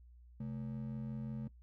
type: ring-modulated tone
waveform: triangle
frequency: 174.61 Hz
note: F3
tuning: in tune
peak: -34 dBFS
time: 0.4-1.48 s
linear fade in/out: 5 ms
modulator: 42.8 Hz
effects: noise-tail reverb RT60 0.1 s tail -19 dB re dry + added 60 Hz sine -56 dBFS peak until 1.62 s